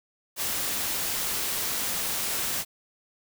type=noise; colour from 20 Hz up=white; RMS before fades=-29 dBFS; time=0.36-2.65 s; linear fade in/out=50 ms; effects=none